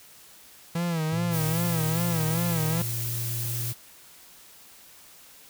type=tone with vibrato; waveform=45% pulse; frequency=164.81 Hz; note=E3; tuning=in tune; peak=-25 dBFS; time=0.75-2.82 s; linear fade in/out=5 ms; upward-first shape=sine; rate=2.5 Hz; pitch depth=93 cents each way
type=tone; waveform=triangle; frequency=117.2 Hz; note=A#2; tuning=10 cents sharp; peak=-28 dBFS; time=1.12-3.73 s; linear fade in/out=10 ms
type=noise; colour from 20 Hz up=blue; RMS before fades=-33 dBFS; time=1.3-3.75 s; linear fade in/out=50 ms
effects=white hiss -51 dBFS RMS until 5.49 s